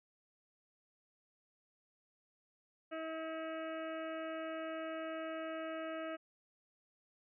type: harmonic tone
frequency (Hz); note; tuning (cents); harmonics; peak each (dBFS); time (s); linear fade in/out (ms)
320.8; E4; -47; 1 / 2 / 4 / 5 / 6 / 7 / 8 / 9; -45 / -42 / -48 / -52 / -56 / -57 / -58 / -58; 2.91-6.17; 20
effects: none